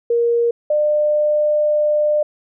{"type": "tone pair in turn", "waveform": "sine", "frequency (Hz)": [470.3, 599.9], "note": ["A#4", "D5"], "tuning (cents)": [15, 37], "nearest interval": "major third", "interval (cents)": 422, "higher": "second", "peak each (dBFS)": -13, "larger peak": "neither", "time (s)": [[0.1, 0.51], [0.7, 2.23]], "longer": "second", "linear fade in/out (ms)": 5, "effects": []}